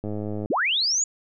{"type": "click train", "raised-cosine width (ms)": 2, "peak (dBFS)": -18, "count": 45, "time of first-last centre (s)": [0.04, 0.459], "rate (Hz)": 105}
{"type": "linear sweep", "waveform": "sine", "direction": "up", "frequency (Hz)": [171.6, 7020], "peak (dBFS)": -20, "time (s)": [0.5, 1.04], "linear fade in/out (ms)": 5}
{"effects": []}